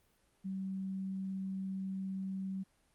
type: tone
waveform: sine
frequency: 191.3 Hz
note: G3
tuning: 42 cents flat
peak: -36 dBFS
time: 0.44-2.64 s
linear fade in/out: 20 ms
effects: pink hiss -72 dBFS RMS until 2.94 s + Opus 32 kbps